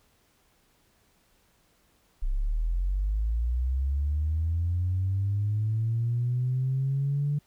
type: linear sweep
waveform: sine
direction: up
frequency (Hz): 31.26 to 146.9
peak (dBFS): -23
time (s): 2.22-7.39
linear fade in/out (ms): 10
effects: tanh soft clip ceiling -19 dBFS + pink hiss -66 dBFS RMS until 7.46 s